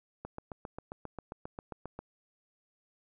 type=click train; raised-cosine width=1 ms; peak=-26 dBFS; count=14; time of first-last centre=0.25-1.99 s; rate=7.47 Hz; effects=none